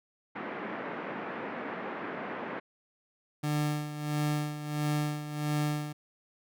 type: band-pass noise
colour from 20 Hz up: pink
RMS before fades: -38 dBFS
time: 0.35-2.6 s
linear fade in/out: 10 ms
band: 200 to 2100 Hz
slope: 24 dB/octave
type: tone with tremolo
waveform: 30% pulse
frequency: 149.3 Hz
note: D3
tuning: 29 cents sharp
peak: -24 dBFS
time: 3.43-5.93 s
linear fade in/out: 10 ms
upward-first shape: sine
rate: 1.5 Hz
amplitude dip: 70%
effects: none